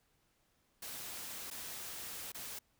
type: noise with dropouts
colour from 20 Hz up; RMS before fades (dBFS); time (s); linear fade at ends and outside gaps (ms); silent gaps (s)
white; -45; 0.82-2.59; 5; 1.503-1.51 / 2.32-2.345
effects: pink hiss -75 dBFS RMS until 2.79 s